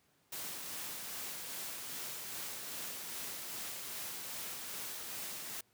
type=noise with tremolo; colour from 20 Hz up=white; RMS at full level=-42 dBFS; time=0.32-5.61 s; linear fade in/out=5 ms; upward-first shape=sine; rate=2.5 Hz; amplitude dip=25%; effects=pink hiss -72 dBFS RMS until 5.73 s + high-pass 100 Hz 12 dB/octave